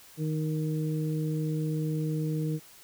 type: harmonic tone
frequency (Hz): 155.56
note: D#3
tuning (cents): 0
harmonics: 1 / 2 / 3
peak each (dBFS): -28 / -34 / -38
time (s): 0.17-2.6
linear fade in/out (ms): 50
effects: white hiss -53 dBFS RMS until 2.83 s